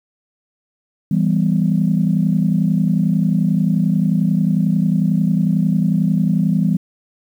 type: chord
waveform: sine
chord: E minor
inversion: none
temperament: equal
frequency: 164.81 / 196 / 246.9 Hz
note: E3 / G3 / B3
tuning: 0 / 0 / 0 cents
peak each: -16 / -16 / -21 dBFS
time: 1.11-6.77 s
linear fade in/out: 5 ms
effects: tanh soft clip ceiling -4 dBFS + 8-bit